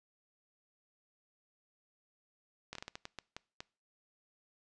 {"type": "slowing click train", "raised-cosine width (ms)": 0.2, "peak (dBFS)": -25, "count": 10, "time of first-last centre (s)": [2.73, 3.605], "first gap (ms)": 23, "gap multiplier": 1.34, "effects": ["noise-tail reverb RT60 0.4 s tail -24 dB re dry", "resampled to 22050 Hz"]}